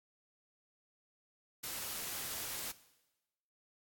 white noise, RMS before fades -41 dBFS, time 1.63-2.72 s, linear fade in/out 10 ms, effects noise-tail reverb RT60 1.0 s tail -17 dB re dry + AAC 64 kbps

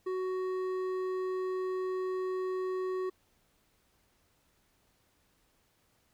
sine tone with hard clipping, 372 Hz, F#4, 9 cents sharp, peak -33 dBFS, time 0.06-3.1 s, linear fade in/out 10 ms, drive 8 dB, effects pink hiss -71 dBFS RMS until 6.13 s

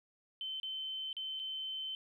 triangle tone with dropouts, 3076 Hz, G7, 33 cents flat, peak -34 dBFS, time 0.41-1.95 s, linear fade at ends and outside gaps 1 ms, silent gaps 0.6-0.631 / 1.129-1.167 / 1.394-1.398 s, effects tanh soft clip ceiling -36 dBFS

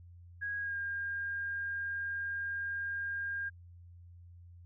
sine tone with pitch glide, 1646 to 1610.3 Hz, G#6 to G6, -16 to +46 cents, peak -34 dBFS, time 0.41-3.5 s, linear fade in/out 20 ms, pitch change -38 cents, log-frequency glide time 0.6-0.77 s, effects added 87 Hz sine -51 dBFS peak until 4.65 s

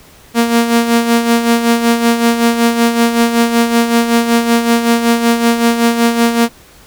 sawtooth tone with tremolo, 233.5 Hz, A#3, 3 cents sharp, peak -3 dBFS, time 0.34-6.49 s, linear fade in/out 50 ms, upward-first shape sine, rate 5.3 Hz, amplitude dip 60%, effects pink hiss -42 dBFS RMS until 6.86 s

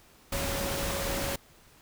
sine tone in noise, 554.4 Hz, C#5, in tune, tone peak -36 dBFS, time 0.32-1.36 s, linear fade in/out 5 ms, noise pink, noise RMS -32 dBFS, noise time 0.32-1.36 s, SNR -7 dB, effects pink hiss -58 dBFS RMS until 1.81 s

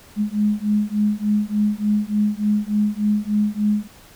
sine beating tone pair, 207.7 / 211.1 Hz, G#3 / G#3, 0 / +29 cents, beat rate 3.4 Hz, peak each -20 dBFS, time 0.16-3.88 s, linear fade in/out 50 ms, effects pink hiss -47 dBFS RMS until 4.15 s

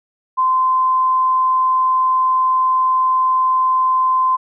sine tone, 1034 Hz, C6, 21 cents flat, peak -12 dBFS, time 0.37-4.37 s, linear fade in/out 20 ms, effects none

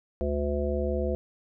harmonic tone, 72.6 Hz, D2, 19 cents flat, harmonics 1 / 3 / 5 / 7 / 9, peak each -29 / -34 / -32 / -31 / -35 dBFS, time 0.21-1.15 s, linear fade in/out 0 ms, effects none

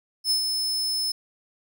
40% pulse tone with ADSR envelope, 5230 Hz, E8, 15 cents flat, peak -18 dBFS, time 0.24-1.12 s, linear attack 66 ms, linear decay 100 ms, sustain -5 dB, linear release 6 ms, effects none

